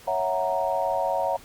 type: chord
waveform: sine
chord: F# dominant seventh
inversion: second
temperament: equal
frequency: 554.4 / 659.3 / 740 / 932.3 Hz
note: C#5 / E5 / F#5 / A#5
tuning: 0 / 0 / 0 / 0 cents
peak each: -28 dBFS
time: 0.07-1.37 s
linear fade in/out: 10 ms
effects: pink hiss -49 dBFS RMS until 1.44 s + Opus 48 kbps